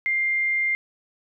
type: tone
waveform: sine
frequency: 2100 Hz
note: C7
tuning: 6 cents sharp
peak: -20 dBFS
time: 0.06-0.75 s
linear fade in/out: 0 ms
effects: none